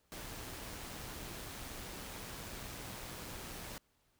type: noise with amplitude modulation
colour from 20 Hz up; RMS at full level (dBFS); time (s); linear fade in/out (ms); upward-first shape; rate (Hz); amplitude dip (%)
pink; -45; 0.12-3.78; 0; sine; 121; 25
effects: pink hiss -75 dBFS RMS until 4.19 s